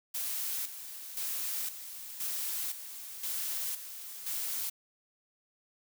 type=noise with tremolo; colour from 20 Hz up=blue; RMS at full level=-35 dBFS; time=0.14-4.7 s; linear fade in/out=10 ms; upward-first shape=square; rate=0.97 Hz; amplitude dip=65%; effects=none